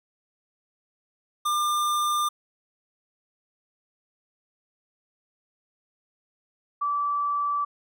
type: tone pair in turn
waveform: square / sine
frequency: 1198 / 1158.5 Hz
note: D6 / D6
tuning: +34 / -24 cents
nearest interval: minor second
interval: 58 cents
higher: first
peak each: -23 dBFS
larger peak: neither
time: 1.45-2.29 / 6.81-7.65 s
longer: neither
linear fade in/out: 10 ms
effects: none